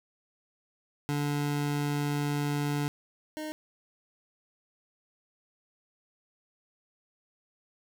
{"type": "tone pair in turn", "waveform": "25% pulse", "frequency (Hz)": [145.4, 308.1], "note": ["D3", "D#4"], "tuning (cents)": [-17, -17], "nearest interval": "octave + minor second", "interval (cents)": 1300, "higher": "second", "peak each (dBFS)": [-24, -31], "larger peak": "first", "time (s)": [[1.09, 2.88], [3.37, 3.52]], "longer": "first", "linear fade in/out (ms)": 0, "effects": []}